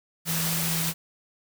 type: tone in noise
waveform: sine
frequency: 164.6 Hz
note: E3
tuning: 2 cents flat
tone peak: -29 dBFS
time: 0.25-0.94 s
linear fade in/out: 50 ms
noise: white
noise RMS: -28 dBFS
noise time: 0.25-0.94 s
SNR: -4 dB
effects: none